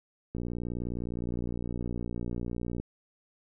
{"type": "click train", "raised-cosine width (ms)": 3, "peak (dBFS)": -22, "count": 147, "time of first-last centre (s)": [0.35, 2.8], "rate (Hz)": 59.6, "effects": []}